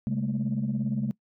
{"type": "tone cluster", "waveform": "sine", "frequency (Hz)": [134.7, 205.2, 222.7], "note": ["C#3", "G#3", "A3"], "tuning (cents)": [-49, -21, 21], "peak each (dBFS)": -29, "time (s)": [0.07, 1.11], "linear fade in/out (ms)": 0, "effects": ["noise-tail reverb RT60 0.1 s tail -22 dB re dry", "tanh soft clip ceiling -19 dBFS"]}